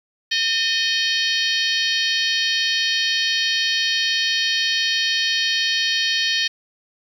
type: harmonic tone with a mistuned harmonic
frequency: 626 Hz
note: D#5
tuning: 10 cents sharp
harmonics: 3 / 4 / 5 / 6 / 7 / 8 / 9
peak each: -24 / -27 / -23 / -27 / -24 / -31 / -31 dBFS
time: 0.31-6.48 s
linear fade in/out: 10 ms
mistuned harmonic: 3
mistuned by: -55 cents
effects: 8-bit

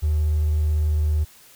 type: tone with hard clipping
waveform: triangle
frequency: 76.5 Hz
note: D#2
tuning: 29 cents flat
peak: -18 dBFS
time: 0.02-1.25 s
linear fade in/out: 20 ms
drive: 4 dB
effects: white hiss -50 dBFS RMS until 1.55 s

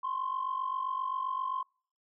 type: tone pair together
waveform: sine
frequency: 1032.4 / 1080 Hz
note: C6 / C#6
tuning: -23 / -45 cents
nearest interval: minor second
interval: 78 cents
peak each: -32 / -34 dBFS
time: 0.03-1.63 s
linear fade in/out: 10 ms
effects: noise-tail reverb RT60 0.5 s tail -26 dB re dry + tanh soft clip ceiling -25 dBFS

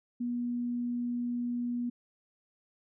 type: tone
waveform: sine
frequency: 241.7 Hz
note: B3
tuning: 37 cents flat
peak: -30 dBFS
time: 0.2-1.9 s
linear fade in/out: 10 ms
effects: none

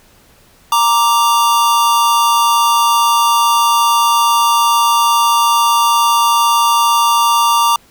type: tone pair together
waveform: square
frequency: 932.4 / 1174.7 Hz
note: A#5 / D6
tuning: 0 / 0 cents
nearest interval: major third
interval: 400 cents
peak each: -13 dBFS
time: 0.72-7.76 s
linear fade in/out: 2 ms
effects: pink hiss -48 dBFS RMS until 7.9 s

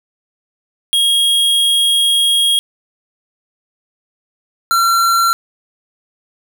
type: tone pair in turn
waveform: square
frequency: 3274 / 1363.5 Hz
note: G#7 / F6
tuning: -25 / -42 cents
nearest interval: octave + minor third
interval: 1517 cents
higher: first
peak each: -11 / -11 dBFS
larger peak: neither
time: 0.93-2.59 / 4.71-5.33 s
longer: first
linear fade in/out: 0 ms
effects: none

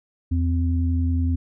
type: tone pair together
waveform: sine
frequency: 82.56 / 258.2 Hz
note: E2 / C4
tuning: +3 / -23 cents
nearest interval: octave + minor sixth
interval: 1974 cents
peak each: -19 / -26 dBFS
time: 0.31-1.36 s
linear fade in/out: 10 ms
effects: none

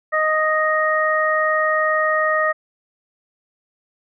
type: harmonic tone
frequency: 622.3 Hz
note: D#5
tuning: in tune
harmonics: 1 / 2 / 3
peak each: -20 / -20 / -20 dBFS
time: 0.12-2.53 s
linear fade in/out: 20 ms
effects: none

